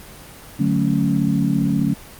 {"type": "chord", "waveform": "sine", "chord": "D major seventh", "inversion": "none", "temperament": "equal", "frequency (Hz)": [146.83, 185, 220, 277.2], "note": ["D3", "F#3", "A3", "C#4"], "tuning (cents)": [0, 0, 0, 0], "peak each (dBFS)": -21, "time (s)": [0.59, 1.94], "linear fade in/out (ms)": 10, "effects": ["pink hiss -40 dBFS RMS until 2.19 s", "Opus 24 kbps"]}